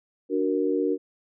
sine chord, D augmented, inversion none, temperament equal, 293.7 / 370 / 466.2 Hz, D4 / F#4 / A#4, 0 / 0 / 0 cents, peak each -26 dBFS, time 0.29-0.98 s, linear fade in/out 50 ms, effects none

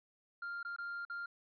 triangle tone with dropouts, 1396.9 Hz, F6, in tune, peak -37 dBFS, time 0.42-1.26 s, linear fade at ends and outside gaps 5 ms, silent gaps 0.63-0.649 / 0.763-0.784 / 1.051-1.098 s, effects tanh soft clip ceiling -33 dBFS + resampled to 11025 Hz

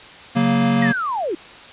square chord, F# major, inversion second, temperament equal, 138.59 / 185 / 233.1 Hz, C#3 / F#3 / A#3, 0 / 0 / 0 cents, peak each -23 / -23 / -17 dBFS, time 0.35-0.93 s, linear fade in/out 20 ms
sine linear sweep, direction down, 1934 to 298.8 Hz, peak -20 dBFS, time 0.82-1.35 s, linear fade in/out 5 ms
effects white hiss -40 dBFS RMS until 1.72 s + resampled to 8000 Hz

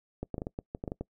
clicks, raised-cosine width 2 ms, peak -21 dBFS, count 11, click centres 0.23 / 0.343 / 0.381 / 0.419 / 0.469 / 0.589 / 0.749 / 0.839 / 0.878 / 0.919 / 1.01 s, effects noise-tail reverb RT60 0.1 s tail -24 dB re dry

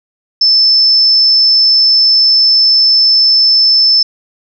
sine tone, 5274 Hz, E8, in tune, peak -5 dBFS, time 0.41-4.03 s, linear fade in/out 5 ms, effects none

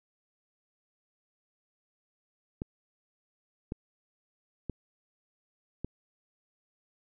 clicks, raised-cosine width 3 ms, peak -21 dBFS, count 4, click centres 2.619 / 3.721 / 4.697 / 5.846 s, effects none

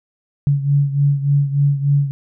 sine beating tone pair, 141.1 / 144.5 Hz, C#3 / D3, +31 / -28 cents, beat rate 3.4 Hz, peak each -14 / -19 dBFS, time 0.47-2.11 s, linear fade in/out 0 ms, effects none

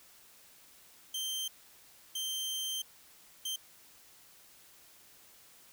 sawtooth tone bursts at uneven times, 3136 Hz, G7, in tune, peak -31 dBFS, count 3, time 1.14-1.48 / 2.15-2.82 / 3.45-3.56 s, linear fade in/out 5 ms, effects white hiss -59 dBFS RMS until 5.72 s

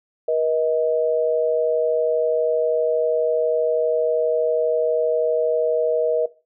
sine tone pair together, 478.6 / 631 Hz, A#4 / D#5, +46 / +24 cents, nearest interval perfect fourth, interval 478 cents, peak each -20 / -21 dBFS, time 0.28-6.26 s, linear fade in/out 5 ms, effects noise-tail reverb RT60 0.3 s tail -17 dB re dry

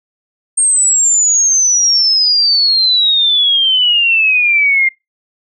sine exponential sweep, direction down, 8630 to 2100 Hz, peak -8 dBFS, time 0.57-4.89 s, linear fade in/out 10 ms, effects noise-tail reverb RT60 0.2 s tail -23 dB re dry

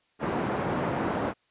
pink band-pass noise, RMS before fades -29 dBFS, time 0.19-1.34 s, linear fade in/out 50 ms, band 160 to 1200 Hz, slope 12 dB/octave, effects white hiss -69 dBFS RMS until 1.5 s + resampled to 8000 Hz

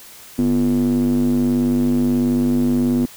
square tone with band-pass filter, 49.26 Hz, G1, 9 cents sharp, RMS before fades -17 dBFS, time 0.38-3.06 s, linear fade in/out 10 ms, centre 270 Hz, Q 8.6, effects white hiss -41 dBFS RMS until 3.16 s

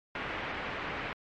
white low-pass noise, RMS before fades -37 dBFS, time 0.15-1.13 s, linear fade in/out 2 ms, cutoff 2400 Hz, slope 24 dB/octave, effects MP3 48 kbps

